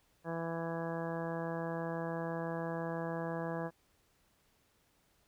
harmonic tone, 166 Hz, E3, 12 cents sharp, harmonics 1 / 2 / 3 / 4 / 5 / 6 / 7 / 8 / 9 / 10, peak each -40 / -43 / -41 / -43 / -47 / -47 / -51 / -56 / -57 / -48 dBFS, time 0.24-3.71 s, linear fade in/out 50 ms, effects pink hiss -72 dBFS RMS until 5.27 s

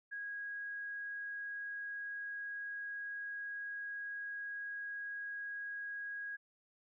sine tone, 1647 Hz, G#6, 15 cents flat, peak -40 dBFS, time 0.11-6.37 s, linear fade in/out 20 ms, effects none

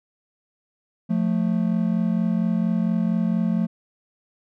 triangle tone pair together, 176.88 / 221.2 Hz, F3 / A3, +22 / +9 cents, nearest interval major third, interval 387 cents, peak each -20 / -20 dBFS, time 1.09-3.67 s, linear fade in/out 20 ms, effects none

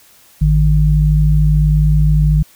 sine tone pair together, 53.74 / 152.2 Hz, A1 / D#3, -40 / -38 cents, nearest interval octave + tritone, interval 1802 cents, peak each -11 dBFS, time 0.41-2.43 s, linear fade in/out 10 ms, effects white hiss -47 dBFS RMS until 2.55 s

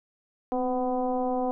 sine tone with frequency modulation, 505 Hz, B4, 39 cents sharp, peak -24 dBFS, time 0.52-1.51 s, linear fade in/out 0 ms, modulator 248 Hz, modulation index 1.4, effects none

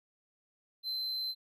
triangle tone, 4083 Hz, C8, 43 cents flat, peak -32 dBFS, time 0.83-1.35 s, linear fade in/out 50 ms, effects none

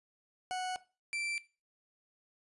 40% pulse tone pair in turn, 738 / 2343 Hz, F#5 / D7, -5 / -5 cents, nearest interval octave + minor sixth, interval 2000 cents, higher second, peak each -33 / -34 dBFS, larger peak first, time 0.51-0.76 / 1.13-1.38 s, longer neither, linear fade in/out 0 ms, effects noise-tail reverb RT60 0.3 s tail -17 dB re dry + resampled to 24000 Hz

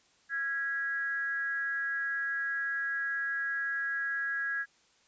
sine tone with amplitude modulation, 1653 Hz, G#6, 9 cents flat, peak -27 dBFS, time 0.29-4.66 s, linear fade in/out 50 ms, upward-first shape sine, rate 289 Hz, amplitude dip 65%, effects white hiss -66 dBFS RMS until 5.07 s + resampled to 16000 Hz

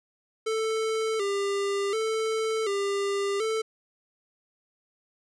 square tone with vibrato, 420 Hz, G#4, 19 cents sharp, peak -26 dBFS, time 0.46-3.62 s, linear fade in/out 10 ms, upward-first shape square, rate 0.68 Hz, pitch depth 88 cents each way, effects resampled to 22050 Hz

